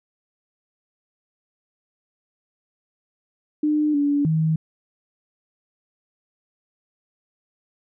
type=tone with pitch steps; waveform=sine; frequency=301.3 / 287.3 / 158.7 Hz; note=D4 / D4 / D#3; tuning=+44 / -38 / +35 cents; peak=-17 dBFS; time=3.63-4.56 s; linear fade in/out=5 ms; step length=310 ms; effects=none